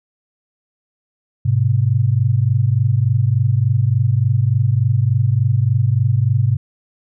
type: tone pair together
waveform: sine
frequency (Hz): 104.87 / 128.3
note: G#2 / C3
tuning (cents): +17 / -34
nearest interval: minor third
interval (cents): 349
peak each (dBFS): -15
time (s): 1.45-6.57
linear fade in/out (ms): 10
effects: none